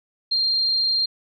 sine tone, 4191 Hz, C8, 2 cents sharp, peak -18 dBFS, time 0.31-1.06 s, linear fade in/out 10 ms, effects none

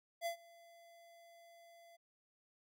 square tone with ADSR envelope, 679 Hz, F5, 49 cents flat, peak -36 dBFS, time 0.21-1.97 s, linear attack 51 ms, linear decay 100 ms, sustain -24 dB, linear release 16 ms, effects none

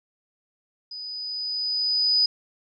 sine tone with level ramp, 4978 Hz, D#8, in tune, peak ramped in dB -34 to -16 dBFS, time 0.91-2.26 s, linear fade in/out 5 ms, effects none

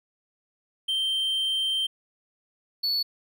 triangle tone pair in turn, 3136 / 4435 Hz, G7 / C#8, 0 / 0 cents, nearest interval tritone, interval 600 cents, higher second, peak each -22 dBFS, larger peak neither, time 0.88-1.87 / 2.83-3.03 s, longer first, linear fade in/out 10 ms, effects none

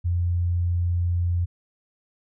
sine tone, 87.31 Hz, F2, in tune, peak -20 dBFS, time 0.04-1.46 s, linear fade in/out 20 ms, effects none

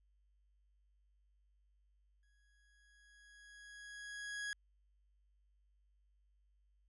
40% pulse tone with exponential growth, 1661.2 Hz, G#6, in tune, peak -38 dBFS, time 2.23-4.53 s, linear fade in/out 1 ms, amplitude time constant 500 ms, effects added 50 Hz sine -70 dBFS peak until 6.88 s + resampled to 24000 Hz

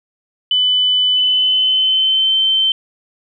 sine tone with pitch glide, 3000 to 3097 Hz, F#7 to G7, +23 to -22 cents, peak -11 dBFS, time 0.51-2.72 s, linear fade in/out 2 ms, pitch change +55 cents, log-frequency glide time 1.13-2.37 s, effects none

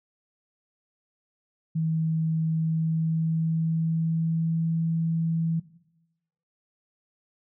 sine tone with pitch glide, 160.5 to 163.97 Hz, E3 to E3, -46 to -9 cents, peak -23 dBFS, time 1.75-5.6 s, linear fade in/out 10 ms, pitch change +37 cents, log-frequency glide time 2.46-4.8 s, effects noise-tail reverb RT60 0.9 s tail -17 dB re dry

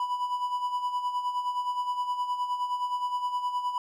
triangle tone with tremolo, 987.8 Hz, B5, in tune, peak -23 dBFS, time 0-3.78 s, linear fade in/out 2 ms, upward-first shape sine, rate 9.6 Hz, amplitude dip 60%, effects none

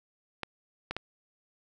clicks, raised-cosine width 0.3 ms, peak -17 dBFS, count 3, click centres 0.433 / 0.91 / 0.966 s, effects none

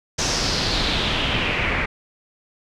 pink noise with low-pass filter sweep, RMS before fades -22 dBFS, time 0.18-1.86 s, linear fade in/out 10 ms, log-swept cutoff 6100 to 2100 Hz, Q 3.5, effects none

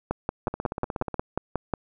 two click trains, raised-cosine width 1 ms, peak -11 / -16 dBFS, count 10 / 12, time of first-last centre 0.11-1.737 / 0.48-1.143 s, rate 5.53 / 16.6 Hz, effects none

